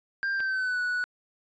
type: tone with pitch glide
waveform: triangle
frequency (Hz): 1590 to 1475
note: G6 to F#6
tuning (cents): +24 to -6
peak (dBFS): -24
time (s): 0.23-1.04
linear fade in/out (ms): 0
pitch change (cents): -130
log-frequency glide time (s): 0.33-0.8
type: clicks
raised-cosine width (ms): 0.3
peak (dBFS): -32 / -25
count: 2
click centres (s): 0.396 / 0.404
effects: resampled to 16000 Hz